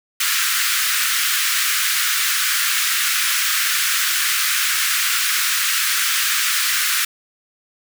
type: high-pass noise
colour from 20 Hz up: pink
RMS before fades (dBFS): -19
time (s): 0.2-7.05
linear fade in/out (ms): 5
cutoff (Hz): 1300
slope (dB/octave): 48
effects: none